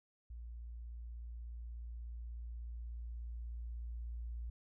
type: tone with level ramp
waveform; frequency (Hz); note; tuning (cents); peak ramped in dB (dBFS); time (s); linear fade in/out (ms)
sine; 58.27; A#1; 0; -45 to -40; 0.3-4.5; 5
effects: none